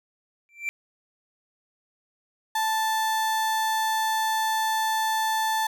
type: tone with exponential growth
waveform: triangle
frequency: 2347 Hz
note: D7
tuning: 2 cents flat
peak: -21 dBFS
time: 0.49-0.69 s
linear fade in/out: 0 ms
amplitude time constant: 43 ms
type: tone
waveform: 35% pulse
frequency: 880 Hz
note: A5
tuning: in tune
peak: -21 dBFS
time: 2.55-5.67 s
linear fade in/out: 5 ms
effects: none